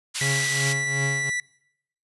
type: high-pass noise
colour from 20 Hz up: pink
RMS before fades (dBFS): -28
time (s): 0.14-0.74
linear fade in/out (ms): 20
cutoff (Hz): 2600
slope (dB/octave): 12
type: tone with tremolo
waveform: 45% pulse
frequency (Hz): 137.9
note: C#3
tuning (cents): -9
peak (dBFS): -23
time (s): 0.21-1.3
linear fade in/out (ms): 5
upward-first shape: triangle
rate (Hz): 2.7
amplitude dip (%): 80
type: tone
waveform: 45% pulse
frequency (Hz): 1966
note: B6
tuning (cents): -8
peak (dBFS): -24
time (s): 0.21-1.4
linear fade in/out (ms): 2
effects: noise-tail reverb RT60 0.8 s tail -25 dB re dry + resampled to 24000 Hz